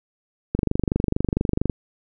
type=click train; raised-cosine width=3 ms; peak=-7 dBFS; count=29; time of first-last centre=0.55-1.698 s; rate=24.4 Hz; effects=none

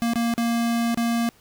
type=tone with dropouts; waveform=square; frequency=233.3 Hz; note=A#3; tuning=2 cents sharp; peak=-21 dBFS; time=0.02-1.29 s; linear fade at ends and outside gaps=0 ms; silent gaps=0.135-0.157 / 0.339-0.379 / 0.945-0.974 s; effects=pink hiss -56 dBFS RMS until 1.4 s

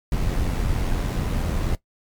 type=noise with amplitude modulation; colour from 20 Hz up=brown; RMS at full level=-21 dBFS; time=0.12-1.75 s; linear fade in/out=2 ms; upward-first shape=sine; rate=87.4 Hz; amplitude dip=40%; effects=noise-tail reverb RT60 0.1 s tail -17 dB re dry + MP3 96 kbps

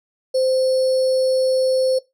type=tone with sample-and-hold; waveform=sine; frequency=519 Hz; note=C5; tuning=14 cents flat; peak=-15 dBFS; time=0.34-1.99 s; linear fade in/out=10 ms; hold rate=4900 Hz; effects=noise-tail reverb RT60 0.2 s tail -19 dB re dry + low-pass 10000 Hz 12 dB/octave

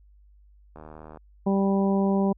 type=click train; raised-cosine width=1 ms; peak=-29 dBFS; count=33; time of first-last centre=0.76-1.172 s; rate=77.6 Hz
type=harmonic tone; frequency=196 Hz; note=G3; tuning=in tune; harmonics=1 / 2 / 3 / 4 / 5; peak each=-21 / -27 / -31 / -33 / -35 dBFS; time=1.46-2.33 s; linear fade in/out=10 ms
effects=added 50 Hz sine -52 dBFS peak until 2.37 s

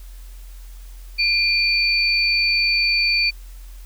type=tone pair together; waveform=sine; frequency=2400 / 4544 Hz; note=D7 / C#8; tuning=+37 / +42 cents; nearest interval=major seventh; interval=1105 cents; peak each=-18 / -19 dBFS; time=1.18-3.31 s; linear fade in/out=20 ms; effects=added 43 Hz sine -35 dBFS peak until 3.85 s + white hiss -51 dBFS RMS until 3.85 s

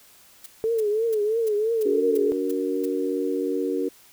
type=noise bursts; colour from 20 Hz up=blue; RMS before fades=-38 dBFS; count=8; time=0.44-2.856 s; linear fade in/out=5 ms; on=22 ms; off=320 ms
type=tone with vibrato; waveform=sine; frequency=436.8 Hz; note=A4; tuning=13 cents flat; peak=-20 dBFS; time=0.64-2.32 s; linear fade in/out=0 ms; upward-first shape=triangle; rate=3 Hz; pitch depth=120 cents each way
type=chord; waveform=sine; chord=D augmented; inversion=none; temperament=equal with one note detuned; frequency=287.3 / 370 / 466.2 Hz; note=D4 / F#4 / A#4; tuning=-38 / 0 / 0 cents; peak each=-27 dBFS; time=1.85-3.89 s; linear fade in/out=10 ms
effects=white hiss -53 dBFS RMS until 4.12 s

